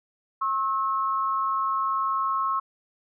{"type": "tone pair together", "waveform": "sine", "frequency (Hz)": [1079.5, 1300], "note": ["C#6", "E6"], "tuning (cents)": [-46, -24], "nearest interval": "minor third", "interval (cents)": 322, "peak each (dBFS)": [-24, -28], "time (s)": [0.41, 2.6], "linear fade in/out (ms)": 10, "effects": []}